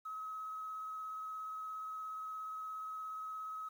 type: tone with vibrato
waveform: triangle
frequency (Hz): 1279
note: D#6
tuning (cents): +47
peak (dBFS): -37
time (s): 0.05-3.69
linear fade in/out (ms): 10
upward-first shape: sine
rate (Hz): 17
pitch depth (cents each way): 11
effects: tanh soft clip ceiling -39 dBFS + 11-bit